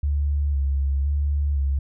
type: tone with vibrato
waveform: sine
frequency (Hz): 70.5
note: C#2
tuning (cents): +30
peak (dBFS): -19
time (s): 0.03-1.79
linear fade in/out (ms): 5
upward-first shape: square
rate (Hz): 0.98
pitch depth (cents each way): 37
effects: none